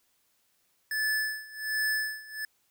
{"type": "tone with tremolo", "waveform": "square", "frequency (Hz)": 1736, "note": "A6", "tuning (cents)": -24, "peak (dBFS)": -26, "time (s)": [0.91, 2.45], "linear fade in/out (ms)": 2, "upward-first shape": "sine", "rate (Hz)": 1.3, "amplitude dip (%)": 90, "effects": ["white hiss -71 dBFS RMS until 2.7 s"]}